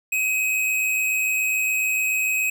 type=tone pair together; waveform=square; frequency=2530 / 2637 Hz; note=D#7 / E7; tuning=+28 / 0 cents; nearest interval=minor second; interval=72 cents; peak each=-21 / -32 dBFS; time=0.12-2.5 s; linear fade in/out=5 ms; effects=none